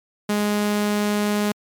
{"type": "tone", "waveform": "sawtooth", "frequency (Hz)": 207.7, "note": "G#3", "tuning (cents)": 0, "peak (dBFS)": -15, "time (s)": [0.29, 1.52], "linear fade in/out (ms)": 5, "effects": ["MP3 96 kbps"]}